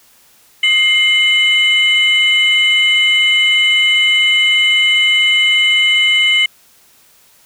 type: tone pair together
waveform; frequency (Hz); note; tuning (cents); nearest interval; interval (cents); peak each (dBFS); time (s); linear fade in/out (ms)
sine; 2114 / 2989; C7 / F#7; +17 / +17; tritone; 600; -10; 0.63-6.46; 5
effects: tanh soft clip ceiling -5 dBFS + white hiss -49 dBFS RMS until 7.45 s